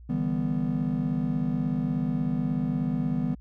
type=chord; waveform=triangle; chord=E minor seventh; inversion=third; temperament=just; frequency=148.33 / 164.81 / 197.78 / 247.2 Hz; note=D3 / E3 / G3 / B3; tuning=+18 / 0 / +16 / +2 cents; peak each=-29 / -28 / -29 / -26 dBFS; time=0.09-3.35 s; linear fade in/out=10 ms; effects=tanh soft clip ceiling -14 dBFS + added 59 Hz sine -44 dBFS peak until 3.4 s